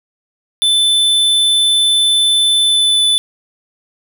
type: tone with pitch glide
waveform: square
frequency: 3520 to 3492 Hz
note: A7 to A7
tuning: 0 to -14 cents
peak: -10 dBFS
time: 0.62-3.18 s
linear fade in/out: 0 ms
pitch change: -14 cents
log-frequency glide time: 2.64-3.05 s
effects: none